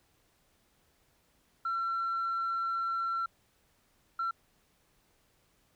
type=tone bursts at uneven times; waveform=sine; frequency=1354 Hz; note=E6; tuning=46 cents sharp; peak=-28 dBFS; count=2; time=1.65-3.26 / 4.19-4.31 s; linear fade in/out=5 ms; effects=tanh soft clip ceiling -27 dBFS + pink hiss -70 dBFS RMS until 5.75 s